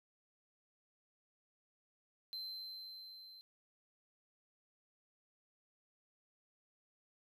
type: tone with level ramp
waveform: triangle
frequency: 4096 Hz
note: C8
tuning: 38 cents flat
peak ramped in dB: -40 to -53 dBFS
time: 2.33-3.41 s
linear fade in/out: 0 ms
effects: none